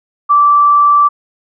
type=tone; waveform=sine; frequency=1165 Hz; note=D6; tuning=14 cents flat; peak=-5 dBFS; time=0.29-1.09 s; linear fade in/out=20 ms; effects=none